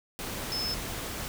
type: tone in noise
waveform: sine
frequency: 5230 Hz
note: E8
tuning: 15 cents flat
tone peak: -30 dBFS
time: 0.52-0.74 s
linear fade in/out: 0 ms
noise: pink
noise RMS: -36 dBFS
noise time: 0.19-1.28 s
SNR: +3 dB
effects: none